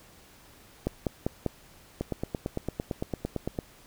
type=two click trains; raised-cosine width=2 ms; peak=-13 / -16 dBFS; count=4 / 15; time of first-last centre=0.87-1.463 / 2.01-3.588 s; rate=5.06 / 8.87 Hz; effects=pink hiss -55 dBFS RMS until 3.86 s